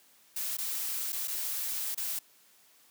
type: noise with dropouts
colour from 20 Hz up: blue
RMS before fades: -34 dBFS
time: 0.36-2.19 s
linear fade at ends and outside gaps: 5 ms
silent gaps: 0.57-0.584 / 1.122-1.127 / 1.275-1.279 / 1.947-1.975 s
effects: white hiss -62 dBFS RMS until 2.9 s + high-pass 150 Hz 12 dB/octave